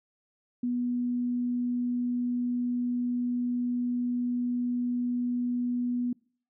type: tone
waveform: sine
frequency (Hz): 244.5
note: B3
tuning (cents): -17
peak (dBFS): -26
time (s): 0.63-6.13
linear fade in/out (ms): 5
effects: noise-tail reverb RT60 0.5 s tail -26 dB re dry